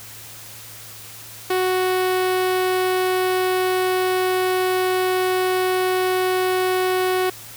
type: tone with notch filter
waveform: sawtooth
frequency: 370 Hz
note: F#4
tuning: in tune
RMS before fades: -20 dBFS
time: 1.5-7.3 s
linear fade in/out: 5 ms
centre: 6600 Hz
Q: 1.3
effects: added 110 Hz sine -47 dBFS peak until 7.56 s + white hiss -39 dBFS RMS until 7.56 s